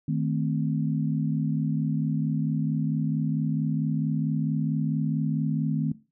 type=chord; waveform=sine; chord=A diminished; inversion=second; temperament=equal with one note detuned; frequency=155.56 / 220 / 260.1 Hz; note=Eb3 / A3 / C4; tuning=0 / 0 / -10 cents; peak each=-25 / -30 / -30 dBFS; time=0.08-5.92 s; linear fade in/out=5 ms; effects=noise-tail reverb RT60 0.3 s tail -18 dB re dry